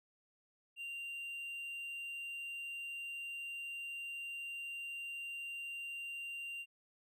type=tone; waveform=triangle; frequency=2776 Hz; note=F7; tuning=11 cents flat; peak=-40 dBFS; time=0.76-6.66 s; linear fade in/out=50 ms; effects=none